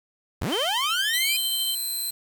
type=linear sweep; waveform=sawtooth; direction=up; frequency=36.35 to 2489 Hz; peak=-21 dBFS; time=0.41-1.37 s; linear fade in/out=10 ms
type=tone with tremolo; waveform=triangle; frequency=3106 Hz; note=G7; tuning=17 cents flat; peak=-23 dBFS; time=0.52-1.75 s; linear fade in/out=5 ms; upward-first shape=sine; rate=13 Hz; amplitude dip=35%
type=tone; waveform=10% pulse; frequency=4081 Hz; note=C8; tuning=44 cents flat; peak=-20 dBFS; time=1.13-2.11 s; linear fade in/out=10 ms
effects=7-bit